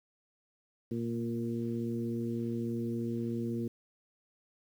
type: harmonic tone with a mistuned harmonic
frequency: 116.54 Hz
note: A#2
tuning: in tune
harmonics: 1 / 2 / 3 / 4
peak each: -38 / -34 / -38 / -44 dBFS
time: 0.91-3.68 s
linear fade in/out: 5 ms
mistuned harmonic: 1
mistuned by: +19 cents
effects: 10-bit